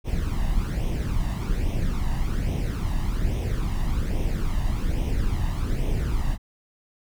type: noise with flanger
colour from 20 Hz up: brown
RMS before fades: -24 dBFS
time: 0.04-6.38 s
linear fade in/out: 50 ms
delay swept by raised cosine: 0.33 to 1.08 ms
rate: 1.2 Hz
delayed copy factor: +0.65
effects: none